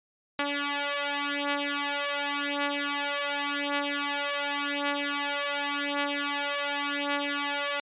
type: beating tone pair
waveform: 5% pulse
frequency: 285.6 / 286.49 Hz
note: D4 / D4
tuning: -48 / -43 cents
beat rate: 0.89 Hz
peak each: -20 / -19 dBFS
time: 0.39-7.8 s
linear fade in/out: 2 ms
effects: resampled to 8000 Hz